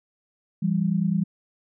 sine tone pair together, 168.4 / 198.2 Hz, E3 / G3, +37 / +19 cents, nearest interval minor third, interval 282 cents, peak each -23 dBFS, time 0.62-1.24 s, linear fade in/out 10 ms, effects none

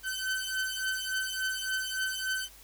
sawtooth beating tone pair, 1528 / 1531.5 Hz, G6 / G6, -45 / -41 cents, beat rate 3.5 Hz, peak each -30 dBFS, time 0.03-2.49 s, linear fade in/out 50 ms, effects added 50 Hz sine -57 dBFS peak until 2.63 s + white hiss -54 dBFS RMS until 2.63 s

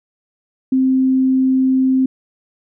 sine tone, 261.6 Hz, C4, in tune, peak -11 dBFS, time 0.72-2.06 s, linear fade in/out 5 ms, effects none

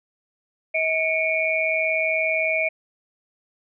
sine tone cluster, 639 / 2231 / 2394 Hz, D#5 / C#7 / D7, +46 / +11 / +33 cents, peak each -24 dBFS, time 0.74-2.69 s, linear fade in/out 10 ms, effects none

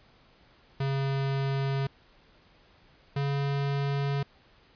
square tone pair in turn, 136.8 / 140.32 Hz, C#3 / C#3, -23 / +21 cents, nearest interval unison, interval 44 cents, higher second, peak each -27 dBFS, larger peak neither, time 0.8-1.87 / 3.16-4.23 s, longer neither, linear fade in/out 5 ms, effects pink hiss -60 dBFS RMS until 4.75 s + resampled to 11025 Hz

